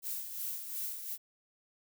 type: noise with tremolo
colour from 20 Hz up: violet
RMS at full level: -37 dBFS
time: 0.02-1.18 s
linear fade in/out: 50 ms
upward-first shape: sine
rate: 2.8 Hz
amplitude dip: 55%
effects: none